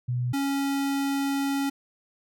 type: tone pair in turn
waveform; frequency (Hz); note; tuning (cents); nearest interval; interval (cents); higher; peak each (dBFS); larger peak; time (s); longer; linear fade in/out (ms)
sine / square; 123.47 / 277.2; B2 / C#4; 0 / 0; octave + major second; 1400; second; -24 / -25; first; 0.08-0.33 / 0.33-1.7; second; 10
effects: none